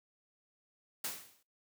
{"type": "noise with exponential decay", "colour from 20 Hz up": "white", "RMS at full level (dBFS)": -35, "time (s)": [1.04, 1.43], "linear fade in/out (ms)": 5, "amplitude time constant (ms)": 84, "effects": ["noise-tail reverb RT60 0.2 s tail -20 dB re dry", "high-pass 100 Hz 12 dB/octave"]}